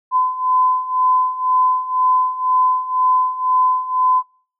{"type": "beating tone pair", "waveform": "sine", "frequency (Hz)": [1015, 1017], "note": ["B5", "C6"], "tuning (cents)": [47, -50], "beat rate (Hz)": 2, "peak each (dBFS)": [-19, -15], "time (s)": [0.11, 4.23], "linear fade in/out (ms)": 50, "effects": ["noise-tail reverb RT60 0.5 s tail -26 dB re dry"]}